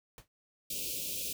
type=noise with exponential decay; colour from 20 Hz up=pink; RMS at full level=-46 dBFS; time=0.18-0.28 s; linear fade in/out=1 ms; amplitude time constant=21 ms
type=band-stop noise; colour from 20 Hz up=white; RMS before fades=-37 dBFS; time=0.7-1.33 s; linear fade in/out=5 ms; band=590 to 2400 Hz; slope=96 dB/octave
effects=none